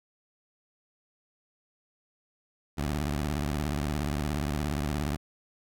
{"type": "tone with vibrato", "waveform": "15% pulse", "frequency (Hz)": 73.42, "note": "D2", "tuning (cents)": 0, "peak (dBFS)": -22, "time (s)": [2.77, 5.17], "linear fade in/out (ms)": 20, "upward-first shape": "triangle", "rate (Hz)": 17, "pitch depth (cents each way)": 230, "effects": []}